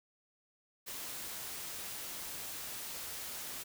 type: noise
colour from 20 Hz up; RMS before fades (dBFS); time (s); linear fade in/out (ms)
white; -43; 0.86-3.64; 20
effects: none